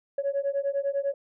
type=beating tone pair; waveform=sine; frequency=553 / 563 Hz; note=C#5 / C#5; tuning=-4 / +27 cents; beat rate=10 Hz; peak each=-27 dBFS; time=0.18-1.14 s; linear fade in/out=5 ms; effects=tanh soft clip ceiling -20 dBFS